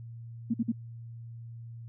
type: tone bursts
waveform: sine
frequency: 229.5 Hz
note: A#3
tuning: 27 cents flat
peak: -24 dBFS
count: 3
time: 0.5-0.721 s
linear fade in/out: 10 ms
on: 41 ms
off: 49 ms
effects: added 116 Hz sine -41 dBFS peak until 1.88 s